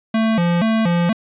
square tone with vibrato, 196 Hz, G3, in tune, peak -15 dBFS, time 0.14-1.13 s, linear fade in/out 5 ms, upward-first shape square, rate 2.1 Hz, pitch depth 220 cents each way, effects resampled to 8000 Hz + 9-bit

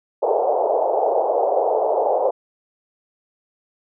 pink band-pass noise, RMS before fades -19 dBFS, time 0.22-2.31 s, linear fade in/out 10 ms, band 440 to 820 Hz, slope 48 dB/octave, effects none

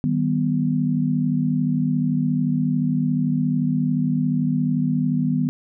sine chord, Eb augmented, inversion none, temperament equal with one note detuned, 155.56 / 192.96 / 246.9 Hz, Eb3 / G3 / B3, 0 / -27 / 0 cents, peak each -22 / -25 / -21 dBFS, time 0.04-5.49 s, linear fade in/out 0 ms, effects none

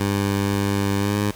15% pulse tone with pitch glide, 99.8 to 102.96 Hz, G2 to G#2, +32 to -15 cents, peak -13 dBFS, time 0-1.31 s, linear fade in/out 5 ms, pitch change +53 cents, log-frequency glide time 0.98-1.18 s, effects pink hiss -42 dBFS RMS until 1.35 s

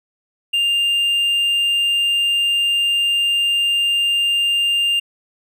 triangle tone, 2800 Hz, F7, 4 cents sharp, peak -13 dBFS, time 0.53-5 s, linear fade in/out 10 ms, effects none

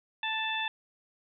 harmonic tone, 881 Hz, A5, 2 cents sharp, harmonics 1 / 2 / 3 / 4, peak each -35 / -35 / -35 / -35 dBFS, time 0.23-0.68 s, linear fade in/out 2 ms, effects none

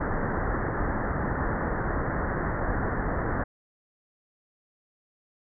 pink low-pass noise, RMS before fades -28 dBFS, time 0-3.44 s, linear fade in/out 10 ms, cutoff 1900 Hz, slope 96 dB/octave, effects none

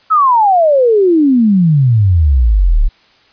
sine exponential sweep, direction down, 1321 to 32.7 Hz, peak -6 dBFS, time 0.1-2.89 s, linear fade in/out 20 ms, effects white hiss -49 dBFS RMS until 3.32 s + resampled to 11025 Hz

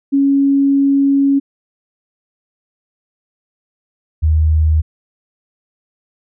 sine tone pair in turn, 277.2 / 78.28 Hz, C#4 / D#2, 0 / +11 cents, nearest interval octave + minor seventh, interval 2189 cents, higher first, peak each -9 dBFS, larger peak neither, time 0.12-1.4 / 4.22-4.82 s, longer first, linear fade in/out 20 ms, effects none

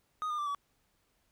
triangle tone with pitch steps, 1244.5 / 1209.1 / 1174.7 / 1141.2 Hz, D#6 / D#6 / D6 / C#6, 0 / -50 / 0 / +50 cents, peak -30 dBFS, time 0.22-0.548 s, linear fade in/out 0 ms, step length 82 ms, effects pink hiss -74 dBFS RMS until 1.31 s

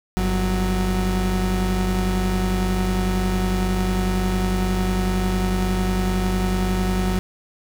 35% pulse tone pair together, 48.95 / 184.8 Hz, G1 / F#3, -2 / -2 cents, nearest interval octave + major seventh, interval 2300 cents, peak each -20 dBFS, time 0.17-7.19 s, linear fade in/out 0 ms, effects none

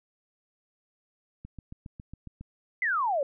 click train, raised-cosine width 5 ms, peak -29 dBFS, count 8, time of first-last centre 1.45-2.41 s, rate 7.29 Hz
sine exponential sweep, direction down, 2093 to 532 Hz, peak -24 dBFS, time 2.82-3.23 s, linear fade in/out 2 ms
effects none

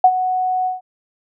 sine tone with ADSR envelope, 740 Hz, F#5, in tune, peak -4 dBFS, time 0.04-0.81 s, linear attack 4 ms, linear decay 61 ms, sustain -12 dB, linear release 150 ms, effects none

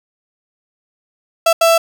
35% pulse tone bursts at uneven times, 664 Hz, E5, 12 cents sharp, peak -7 dBFS, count 2, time 1.46-1.53 / 1.61-1.78 s, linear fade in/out 5 ms, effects none

